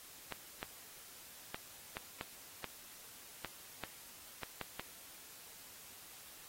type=clicks; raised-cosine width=0.3 ms; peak=-24 dBFS; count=11; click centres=0.323 / 0.629 / 1.545 / 1.969 / 2.211 / 2.643 / 3.447 / 3.837 / 4.433 / 4.613 / 4.796 s; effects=white hiss -55 dBFS RMS until 6.48 s + AAC 48 kbps